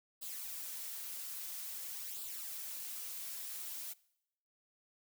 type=noise with flanger; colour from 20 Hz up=blue; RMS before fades=-44 dBFS; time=0.21-3.94 s; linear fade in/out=20 ms; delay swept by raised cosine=0.24 to 6.24 ms; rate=0.5 Hz; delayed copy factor=+0.55; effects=noise-tail reverb RT60 0.8 s tail -22 dB re dry